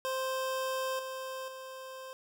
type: tone with level steps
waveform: 25% pulse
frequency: 523.3 Hz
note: C5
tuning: in tune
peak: -28 / -34 / -39 dBFS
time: 0.05-2.13 s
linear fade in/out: 0 ms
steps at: 0.99 / 1.48 s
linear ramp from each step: 2 ms
effects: none